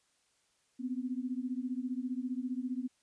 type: beating tone pair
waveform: sine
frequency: 246.9 / 261.9 Hz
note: B3 / C4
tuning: 0 / +2 cents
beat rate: 15 Hz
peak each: -36 / -37 dBFS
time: 0.79-2.88 s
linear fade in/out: 20 ms
effects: white hiss -73 dBFS RMS until 3.02 s + resampled to 22050 Hz